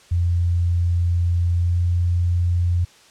sine tone with pitch glide, 86.7 to 87.45 Hz, F2 to F2, -12 to +3 cents, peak -16 dBFS, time 0.11-2.85 s, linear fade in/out 10 ms, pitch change +15 cents, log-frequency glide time 1.6-1.77 s, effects white hiss -50 dBFS RMS until 3.1 s + low-pass 7000 Hz 12 dB/octave

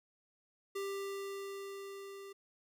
square tone with level ramp, 394.8 Hz, G4, 12 cents sharp, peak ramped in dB -37 to -48 dBFS, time 0.75-2.33 s, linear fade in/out 10 ms, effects none

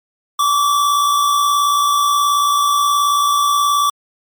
square tone pair together, 1100 / 1158.6 Hz, C#6 / D6, -14 / -24 cents, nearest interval minor second, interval 90 cents, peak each -24 / -13 dBFS, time 0.39-3.9 s, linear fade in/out 5 ms, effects MP3 96 kbps

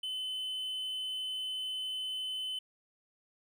triangle tone, 3037 Hz, F#7, 44 cents sharp, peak -33 dBFS, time 0.03-2.59 s, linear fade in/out 5 ms, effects none

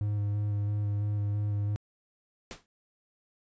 triangle tone with vibrato, 103.2 Hz, G#2, 10 cents flat, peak -25 dBFS, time 0.01-1.76 s, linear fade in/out 0 ms, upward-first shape square, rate 3 Hz, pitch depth 13 cents each way
pink noise with exponential decay, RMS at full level -38 dBFS, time 2.51-2.66 s, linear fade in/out 0 ms, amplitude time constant 31 ms
effects resampled to 16000 Hz

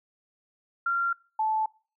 sine tone pair in turn, 1381 / 872.1 Hz, F6 / A5, -20 / -16 cents, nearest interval minor sixth, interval 796 cents, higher first, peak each -23 / -23 dBFS, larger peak neither, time 0.86-1.13 / 1.39-1.66 s, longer neither, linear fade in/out 5 ms, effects noise-tail reverb RT60 0.4 s tail -24 dB re dry

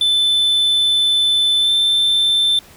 triangle tone with pitch glide, 3520 to 3551 Hz, A7 to A7, 0 to +15 cents, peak -11 dBFS, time 0.01-2.59 s, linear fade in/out 2 ms, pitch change +15 cents, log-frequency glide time 1.6-1.71 s, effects pink hiss -44 dBFS RMS until 2.76 s

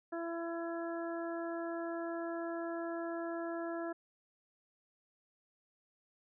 harmonic tone, 335.7 Hz, E4, 32 cents sharp, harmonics 1 / 2 / 3 / 4 / 5, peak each -39 / -41 / -50 / -48 / -49 dBFS, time 0.12-3.93 s, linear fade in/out 10 ms, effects none

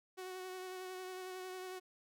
sawtooth tone with vibrato, 370.6 Hz, F#4, 3 cents sharp, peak -40 dBFS, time 0.17-1.8 s, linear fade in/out 20 ms, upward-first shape sine, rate 11 Hz, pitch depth 19 cents each way, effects none

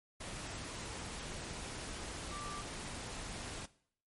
sine tone in noise, 1174.7 Hz, D6, in tune, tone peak -44 dBFS, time 2.31-2.62 s, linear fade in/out 10 ms, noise pink, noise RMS -44 dBFS, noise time 0.2-3.66 s, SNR -3 dB, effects noise-tail reverb RT60 0.6 s tail -19 dB re dry + MP3 48 kbps

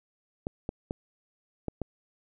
clicks, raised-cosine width 2 ms, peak -18 dBFS, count 5, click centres 0.469 / 0.691 / 0.909 / 1.683 / 1.817 s, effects none

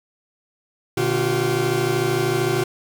40% pulse tone cluster, 122.3 / 149 / 351 / 384.2 Hz, B2 / D3 / F4 / G4, -16 / +25 / +9 / -35 cents, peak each -25 / -27 / -22 / -22 dBFS, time 0.97-2.64 s, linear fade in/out 5 ms, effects none

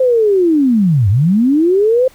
sine linear two-way sweep, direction down then up, 527 to 91 to 527 Hz, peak -8 dBFS, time 0-2.08 s, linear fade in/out 5 ms, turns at 1.09 s, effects pink hiss -46 dBFS RMS until 2.14 s

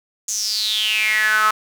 sawtooth tone with high-pass filter sweep, 215.1 Hz, A3, 39 cents flat, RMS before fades -19 dBFS, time 0.28-1.51 s, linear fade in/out 5 ms, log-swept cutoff 6700 to 1200 Hz, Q 8.9, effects none

